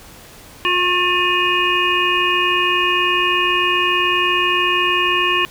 harmonic tone with a mistuned harmonic, 356.7 Hz, F4, 37 cents sharp, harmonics 1 / 3 / 5 / 7 / 8, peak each -23 / -19 / -23 / -19 / -20 dBFS, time 0.65-5.45 s, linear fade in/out 0 ms, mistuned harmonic 3, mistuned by +27 cents, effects pink hiss -41 dBFS RMS until 5.5 s

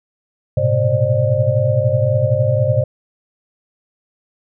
sine tone cluster, 106.4 / 119.5 / 130.3 / 533 / 601 Hz, G#2 / A#2 / C3 / C5 / D5, +42 / +43 / -7 / +32 / +40 cents, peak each -19 dBFS, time 0.57-2.84 s, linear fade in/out 5 ms, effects none

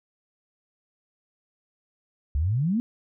sine exponential sweep, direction up, 65.41 to 247.3 Hz, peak -21 dBFS, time 2.35-2.8 s, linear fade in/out 0 ms, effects none

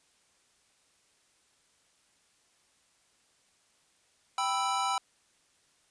square chord, E minor, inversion first, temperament equal, 784 / 987.8 / 1318.5 Hz, G5 / B5 / E6, 0 / 0 / 0 cents, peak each -33 dBFS, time 4.38-4.98 s, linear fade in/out 2 ms, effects white hiss -68 dBFS RMS until 5.9 s + resampled to 22050 Hz

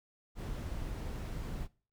brown noise, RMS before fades -39 dBFS, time 0.35-1.68 s, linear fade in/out 50 ms, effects noise-tail reverb RT60 0.4 s tail -22 dB re dry

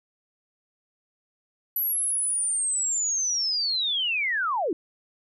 sine linear sweep, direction down, 11920 to 283.5 Hz, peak -23 dBFS, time 1.76-4.73 s, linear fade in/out 2 ms, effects none

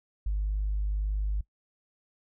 sine tone, 50.9 Hz, G#1, 34 cents flat, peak -25 dBFS, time 0.26-1.41 s, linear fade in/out 5 ms, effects noise-tail reverb RT60 0.1 s tail -21 dB re dry + tanh soft clip ceiling -22 dBFS

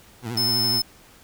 20% pulse tone with vibrato, 115.9 Hz, A#2, 10 cents flat, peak -23 dBFS, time 0.22-0.82 s, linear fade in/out 50 ms, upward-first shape sine, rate 12 Hz, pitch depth 120 cents each way
45% pulse tone, 5220 Hz, E8, 18 cents flat, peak -20 dBFS, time 0.37-0.82 s, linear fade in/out 5 ms
effects pink hiss -51 dBFS RMS until 1.23 s

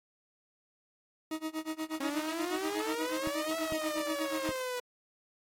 40% pulse tone with tremolo, 315.3 Hz, D#4, 23 cents sharp, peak -31 dBFS, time 1.31-4.52 s, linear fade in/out 2 ms, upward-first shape sine, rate 8.3 Hz, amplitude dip 95%
sawtooth exponential two-way sweep, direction up then down, 270.8 to 658 to 489.8 Hz, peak -30 dBFS, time 2-4.8 s, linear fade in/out 5 ms, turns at 3.57 s
clicks, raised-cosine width 3 ms, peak -27 dBFS, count 3, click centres 3.273 / 3.723 / 4.491 s
effects AAC 48 kbps

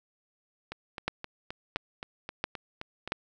two click trains, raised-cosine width 0.3 ms, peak -12 / -21 dBFS, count 4 / 10, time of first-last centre 1.08-3.121 / 0.72-3.076 s, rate 1.47 / 3.82 Hz, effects none

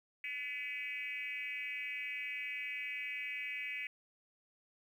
sine tone with frequency modulation, 2275 Hz, C#7, 44 cents sharp, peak -38 dBFS, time 0.24-3.87 s, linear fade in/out 2 ms, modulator 265 Hz, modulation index 1.3, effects 11-bit

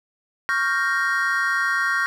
triangle chord, G half-diminished seventh, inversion second, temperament equal, 1108.7 / 1396.9 / 1568 / 1864.7 Hz, Db6 / F6 / G6 / Bb6, 0 / 0 / 0 / 0 cents, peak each -25 / -23 / -23 / -22 dBFS, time 0.49-2.06 s, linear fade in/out 0 ms, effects none

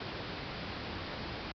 pink low-pass noise, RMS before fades -40 dBFS, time 0-1.52 s, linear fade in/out 5 ms, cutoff 5100 Hz, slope 96 dB/octave, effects high-pass 60 Hz 12 dB/octave

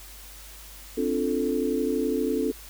sine chord, D minor seventh, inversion third, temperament equal, 261.6 / 293.7 / 349.2 / 440 Hz, C4 / D4 / F4 / A4, 0 / 0 / 0 / 0 cents, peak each -28 / -29 / -31 / -27 dBFS, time 0.97-2.52 s, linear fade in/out 10 ms, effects added 50 Hz sine -46 dBFS peak until 2.69 s + white hiss -46 dBFS RMS until 2.69 s

